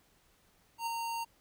square tone with ADSR envelope, 923 Hz, A#5, 17 cents flat, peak -32 dBFS, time 0.78-1.25 s, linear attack 86 ms, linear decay 10 ms, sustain -3 dB, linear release 20 ms, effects pink hiss -68 dBFS RMS until 1.4 s

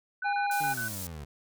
sine tone bursts, 1500 Hz, F#6, 23 cents sharp, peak -31 dBFS, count 5, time 0.22-0.882 s, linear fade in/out 5 ms, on 110 ms, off 28 ms
harmonic tone, 811 Hz, G#5, 41 cents flat, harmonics 1 / 3 / 5, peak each -27 / -39 / -46 dBFS, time 0.24-0.74 s, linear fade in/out 20 ms
pink high-pass noise, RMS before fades -39 dBFS, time 0.51-1.07 s, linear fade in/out 2 ms, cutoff 7100 Hz, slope 12 dB/octave
25% pulse exponential sweep, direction down, 155.2 to 69.3 Hz, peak -35 dBFS, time 0.6-1.25 s, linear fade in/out 10 ms
effects none

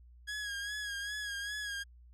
sawtooth tone with vibrato, 1654 Hz, G#6, 8 cents flat, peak -33 dBFS, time 0.27-1.84 s, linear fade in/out 20 ms, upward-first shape sine, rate 2.5 Hz, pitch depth 47 cents each way, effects added 60 Hz sine -54 dBFS peak until 2.13 s + low-pass 9000 Hz 12 dB/octave

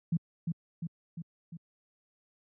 sine tone with echo, 166.5 Hz, E3, 18 cents sharp, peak -24 dBFS, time 0.12-0.17 s, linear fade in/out 5 ms, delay 350 ms, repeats 4, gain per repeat -4 dB, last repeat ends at 1.57 s, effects high-pass 100 Hz 12 dB/octave

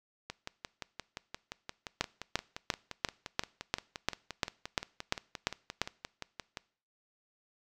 two click trains, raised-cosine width 0.2 ms, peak -21 / -10 dBFS, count 37 / 12, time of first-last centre 0.3-6.572 / 2.01-5.816 s, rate 5.74 / 2.89 Hz, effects noise-tail reverb RT60 0.5 s tail -22 dB re dry

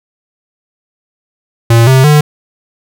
square tone with pitch steps, 115.9 / 131.6 / 149.44 Hz, A#2 / C3 / D3, -10 / +10 / +30 cents, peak -4 dBFS, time 1.7-2.21 s, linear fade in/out 5 ms, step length 170 ms, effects none

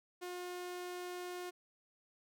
sawtooth tone, 358.1 Hz, F4, 43 cents sharp, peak -38 dBFS, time 0.21-1.51 s, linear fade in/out 20 ms, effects none

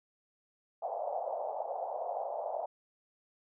pink band-pass noise, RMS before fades -37 dBFS, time 0.82-2.66 s, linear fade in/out 5 ms, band 580 to 800 Hz, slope 48 dB/octave, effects none

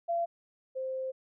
sine tone pair in turn, 682 / 523.2 Hz, F5 / C5, -41 / 0 cents, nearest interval perfect fourth, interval 459 cents, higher first, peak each -27 / -32 dBFS, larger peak first, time 0.08-0.26 / 0.75-1.12 s, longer second, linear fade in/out 20 ms, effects none

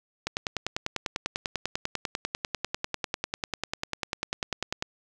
click train, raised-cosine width 0.2 ms, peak -11 dBFS, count 47, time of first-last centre 0.27-4.824 s, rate 10.1 Hz, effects none

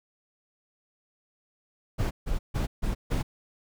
brown noise bursts, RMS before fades -27 dBFS, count 5, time 1.98-3.23 s, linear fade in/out 20 ms, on 130 ms, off 150 ms, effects none

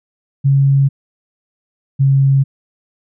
sine tone pair in turn, 137.9 / 136.55 Hz, C#3 / C#3, -9 / -26 cents, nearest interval unison, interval 17 cents, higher first, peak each -8 dBFS, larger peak neither, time 0.44-0.89 / 1.99-2.44 s, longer neither, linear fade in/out 20 ms, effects none

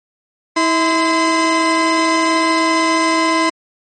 30% pulse tone pair together, 323.9 / 1025.9 Hz, E4 / C6, -30 / -34 cents, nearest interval octave + minor sixth, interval 1996 cents, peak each -13 / -12 dBFS, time 0.56-3.5 s, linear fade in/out 10 ms, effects MP3 32 kbps

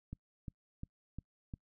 click train, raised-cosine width 5 ms, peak -30 dBFS, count 5, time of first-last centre 0.13-1.538 s, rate 2.84 Hz, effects noise-tail reverb RT60 0.1 s tail -26 dB re dry

